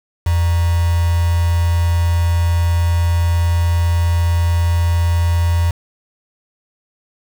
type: tone with quantisation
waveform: sine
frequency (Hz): 85.3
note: F2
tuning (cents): -40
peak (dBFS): -12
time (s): 0.26-5.71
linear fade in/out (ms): 5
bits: 4
effects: none